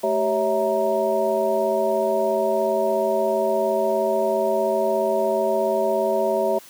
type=tone cluster; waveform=sine; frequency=217.8 / 387.2 / 555 / 652 / 934 Hz; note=A3 / G4 / C#5 / E5 / A#5; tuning=-17 / -21 / +2 / -19 / +3 cents; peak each=-31 / -24 / -24 / -22 / -28 dBFS; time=0.03-6.59 s; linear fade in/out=10 ms; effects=white hiss -46 dBFS RMS until 6.69 s + high-pass 100 Hz 12 dB/octave